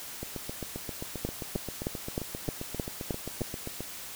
two click trains, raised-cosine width 2 ms, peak -16 / -22 dBFS, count 8 / 28, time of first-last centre 1.25-3.417 / 0.23-3.806 s, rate 3.23 / 7.55 Hz, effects white hiss -42 dBFS RMS until 4.15 s

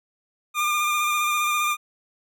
25% pulse tone with vibrato, 1203 Hz, D6, 41 cents sharp, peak -17 dBFS, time 0.54-1.77 s, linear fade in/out 50 ms, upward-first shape square, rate 15 Hz, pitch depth 17 cents each way, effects none

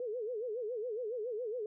sine tone with vibrato, 460.2 Hz, A#4, 22 cents flat, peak -35 dBFS, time 0-1.66 s, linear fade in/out 2 ms, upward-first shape sine, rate 7.2 Hz, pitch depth 180 cents each way, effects none

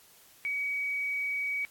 sine tone, 2265 Hz, C#7, 37 cents sharp, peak -29 dBFS, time 0.45-1.65 s, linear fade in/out 0 ms, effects white hiss -58 dBFS RMS until 1.7 s + AAC 64 kbps

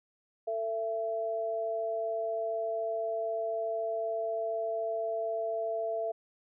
sine tone pair together, 446.5 / 669 Hz, A4 / E5, +25 / +25 cents, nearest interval perfect fifth, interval 700 cents, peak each -36 / -31 dBFS, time 0.47-6.12 s, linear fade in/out 10 ms, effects none

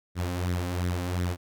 sawtooth tone with flanger, 89 Hz, F2, 33 cents sharp, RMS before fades -29 dBFS, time 0.15-1.37 s, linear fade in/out 50 ms, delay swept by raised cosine 0.52 to 3.92 ms, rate 2.8 Hz, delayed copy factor +0.6, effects none

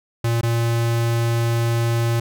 square tone with dropouts, 116.54 Hz, A#2, in tune, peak -18 dBFS, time 0.24-2.2 s, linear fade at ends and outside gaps 5 ms, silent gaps 0.412-0.431 s, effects none

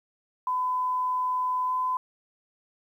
sine tone with pitch glide, 1008 to 1014.4 Hz, B5 to B5, +35 to +46 cents, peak -24 dBFS, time 0.47-1.97 s, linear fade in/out 2 ms, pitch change +11 cents, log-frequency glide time 1.65-1.74 s, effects 10-bit

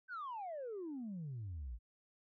sine exponential sweep, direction down, 1568 to 52 Hz, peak -40 dBFS, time 0.08-1.79 s, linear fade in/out 50 ms, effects tanh soft clip ceiling -39 dBFS

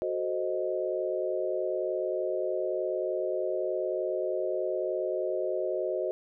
sine chord, F# diminished seventh, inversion none, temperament equal, 370 / 440 / 523.3 / 622.3 Hz, F#4 / A4 / C5 / Eb5, 0 / 0 / 0 / 0 cents, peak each -32 / -38 / -33 / -32 dBFS, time 0.02-6.11 s, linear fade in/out 0 ms, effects none

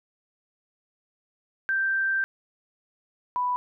sine tone pair in turn, 1568 / 989.7 Hz, G6 / B5, 0 / +3 cents, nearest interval minor sixth, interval 797 cents, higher first, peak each -22 / -23 dBFS, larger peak first, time 1.69-2.24 / 3.36-3.56 s, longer first, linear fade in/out 0 ms, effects none

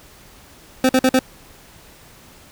25% pulse tone bursts, 259.2 Hz, C4, 16 cents flat, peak -8 dBFS, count 4, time 0.84-1.191 s, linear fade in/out 2 ms, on 51 ms, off 49 ms, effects pink hiss -46 dBFS RMS until 2.51 s

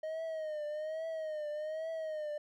triangle tone with vibrato, 622.3 Hz, D#5, in tune, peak -34 dBFS, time 0.03-2.38 s, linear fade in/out 5 ms, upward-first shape triangle, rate 1.2 Hz, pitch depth 87 cents each way, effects none

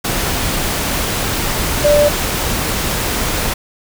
sine tone in noise, 587.3 Hz, D5, in tune, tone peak -8 dBFS, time 1.84-2.09 s, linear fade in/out 10 ms, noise pink, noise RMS -18 dBFS, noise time 0.04-3.54 s, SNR +7 dB, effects none

